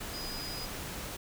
sine tone in noise, 4953 Hz, D#8, 9 cents flat, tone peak -40 dBFS, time 0.13-0.66 s, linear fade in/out 10 ms, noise pink, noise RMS -40 dBFS, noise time 0-1.17 s, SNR -3 dB, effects none

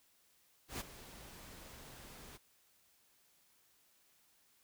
pink noise with ADSR envelope, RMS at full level -40 dBFS, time 0.68-2.38 s, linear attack 120 ms, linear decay 21 ms, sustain -14 dB, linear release 20 ms, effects white hiss -71 dBFS RMS until 4.63 s

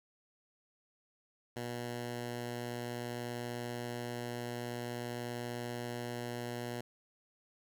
10% pulse tone, 120.5 Hz, B2, 42 cents flat, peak -30 dBFS, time 1.56-6.81 s, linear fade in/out 5 ms, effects none

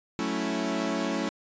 sawtooth chord, F# minor seventh, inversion none, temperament equal, 185 / 220 / 277.2 / 329.6 Hz, F#3 / A3 / C#4 / E4, 0 / 0 / 0 / 0 cents, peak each -31 / -28 / -28 / -29 dBFS, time 0.19-1.29 s, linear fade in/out 0 ms, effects resampled to 16000 Hz

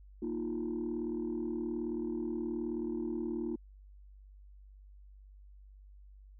sine chord, Bb suspended fourth, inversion none, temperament just, 233.1 / 310.8 / 349.6 Hz, Bb3 / Eb4 / F4, 0 / -2 / +2 cents, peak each -37 / -37 / -36 dBFS, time 0.22-3.56 s, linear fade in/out 5 ms, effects tanh soft clip ceiling -28 dBFS + added 49 Hz sine -52 dBFS peak until 6.39 s

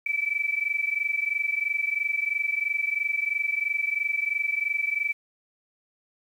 sine tone pair together, 2300 / 2323 Hz, D7 / D7, -37 / -20 cents, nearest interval unison, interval 17 cents, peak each -27 dBFS, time 0.06-5.13 s, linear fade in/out 5 ms, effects 9-bit

